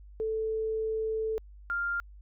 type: tone pair in turn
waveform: sine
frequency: 440.1 / 1397.2 Hz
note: A4 / F6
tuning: 0 / 0 cents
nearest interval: octave + minor sixth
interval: 2000 cents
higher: second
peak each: -28 dBFS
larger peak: neither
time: 0.2-1.38 / 1.7-2 s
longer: first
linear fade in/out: 0 ms
effects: added 50 Hz sine -47 dBFS peak until 2.21 s